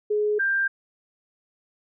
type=tone pair in turn; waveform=sine; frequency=420 / 1585.7 Hz; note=G#4 / G6; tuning=+19 / +19 cents; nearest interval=octave + major seventh; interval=2300 cents; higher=second; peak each=-20 dBFS; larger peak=neither; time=0.1-0.39 / 0.39-0.68 s; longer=neither; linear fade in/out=10 ms; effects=none